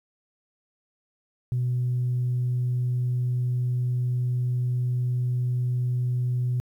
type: tone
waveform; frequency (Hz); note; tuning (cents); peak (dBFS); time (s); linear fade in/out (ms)
sine; 124.1; B2; +9; -21; 1.52-6.6; 0
effects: tanh soft clip ceiling -19 dBFS + 10-bit